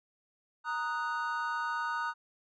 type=chord; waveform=triangle; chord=D# minor; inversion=second; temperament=equal; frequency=932.3 / 1244.5 / 1480 Hz; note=A#5 / D#6 / F#6; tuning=0 / 0 / 0 cents; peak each=-34 dBFS; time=0.64-2.14 s; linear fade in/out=50 ms; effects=resampled to 16000 Hz